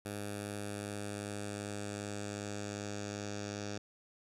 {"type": "tone with low-pass filter sweep", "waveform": "10% pulse", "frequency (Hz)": 102.6, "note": "G#2", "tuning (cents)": -21, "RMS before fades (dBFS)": -41, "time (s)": [0.05, 3.78], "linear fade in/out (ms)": 5, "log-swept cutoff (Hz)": [11000, 6100], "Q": 3.1, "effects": []}